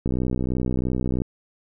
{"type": "click train", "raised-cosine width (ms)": 3, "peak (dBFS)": -12, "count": 74, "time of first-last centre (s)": [0.06, 1.219], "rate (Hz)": 63, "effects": []}